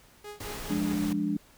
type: tone with tremolo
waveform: sawtooth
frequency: 415.3 Hz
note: G#4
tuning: in tune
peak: -34 dBFS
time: 0.24-0.93 s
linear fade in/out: 5 ms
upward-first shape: triangle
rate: 4.7 Hz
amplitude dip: 100%
type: noise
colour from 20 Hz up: pink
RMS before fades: -39 dBFS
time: 0.4-1.13 s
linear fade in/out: 5 ms
type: chord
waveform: sine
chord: D diminished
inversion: first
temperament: equal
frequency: 174.61 / 207.7 / 293.7 Hz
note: F3 / Ab3 / D4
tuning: 0 / 0 / 0 cents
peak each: -33 / -30 / -29 dBFS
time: 0.7-1.37 s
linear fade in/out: 5 ms
effects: pink hiss -58 dBFS RMS until 1.57 s